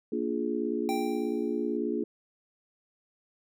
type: chord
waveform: sine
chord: Bb dominant seventh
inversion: none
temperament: just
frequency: 233.1 / 291.4 / 349.6 / 419.5 Hz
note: Bb3 / D4 / F4 / Ab4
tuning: 0 / -13 / +2 / +17 cents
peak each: -33 dBFS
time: 0.12-2.04 s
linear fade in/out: 5 ms
type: tone with exponential decay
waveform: square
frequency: 784 Hz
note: G5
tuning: in tune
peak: -30 dBFS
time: 0.89-1.77 s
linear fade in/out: 0 ms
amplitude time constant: 190 ms
effects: none